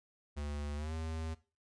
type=tone with pitch glide; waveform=square; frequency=73.1 to 80.18 Hz; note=D2 to E2; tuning=-7 to -47 cents; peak=-38 dBFS; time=0.36-1.35 s; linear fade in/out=20 ms; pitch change=+160 cents; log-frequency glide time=0.76-0.93 s; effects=noise-tail reverb RT60 0.3 s tail -17 dB re dry + resampled to 22050 Hz